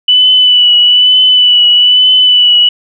sine tone with vibrato, 2976 Hz, F#7, 9 cents sharp, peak -3 dBFS, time 0.08-2.69 s, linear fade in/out 5 ms, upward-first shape triangle, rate 1.1 Hz, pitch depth 30 cents each way, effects none

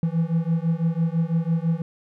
triangle beating tone pair, 162.3 / 168.3 Hz, E3 / E3, -27 / +36 cents, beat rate 6 Hz, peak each -21 / -21 dBFS, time 0.03-1.82 s, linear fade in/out 2 ms, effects none

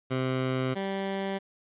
15% pulse tone pair in turn, 130 / 194.78 Hz, C3 / G3, -11 / -11 cents, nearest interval perfect fifth, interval 700 cents, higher second, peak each -20 / -23 dBFS, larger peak first, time 0.1-0.75 / 0.75-1.39 s, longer first, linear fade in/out 20 ms, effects resampled to 8000 Hz + 10-bit

